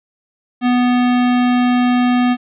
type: tone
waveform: square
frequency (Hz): 246.9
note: B3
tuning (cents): 0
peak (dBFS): -12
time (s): 0.61-2.37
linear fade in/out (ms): 50
effects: resampled to 8000 Hz + 9-bit